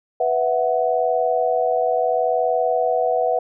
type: chord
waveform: sine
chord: B suspended fourth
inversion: none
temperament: equal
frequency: 493.9 / 659.3 / 740 Hz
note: B4 / E5 / F#5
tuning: 0 / 0 / 0 cents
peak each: -21 dBFS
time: 0.2-3.39 s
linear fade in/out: 5 ms
effects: none